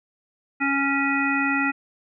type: harmonic tone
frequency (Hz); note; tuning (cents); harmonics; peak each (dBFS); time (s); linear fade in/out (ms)
277.2; C#4; 0; 1 / 3 / 5 / 7 / 9; -24 / -30 / -26 / -26 / -27; 0.6-1.72; 20
effects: none